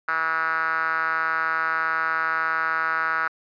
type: tone with band-pass filter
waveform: 5% pulse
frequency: 161.6 Hz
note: E3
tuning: 34 cents flat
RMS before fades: -24 dBFS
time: 0.08-3.28 s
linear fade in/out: 5 ms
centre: 1400 Hz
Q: 5.1
effects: resampled to 11025 Hz